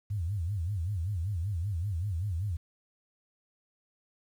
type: tone with vibrato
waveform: sine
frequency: 92.5 Hz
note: F#2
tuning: in tune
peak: -29 dBFS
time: 0.1-2.57 s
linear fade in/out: 10 ms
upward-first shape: sine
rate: 5.2 Hz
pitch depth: 240 cents each way
effects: 10-bit